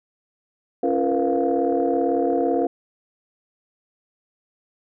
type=tone cluster; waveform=sine; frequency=275.4 / 341.3 / 461 / 499 / 698 Hz; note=C#4 / F4 / A#4 / B4 / F5; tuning=-11 / -40 / -19 / +18 / -1 cents; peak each=-24 dBFS; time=0.83-2.67 s; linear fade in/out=5 ms; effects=tanh soft clip ceiling -9 dBFS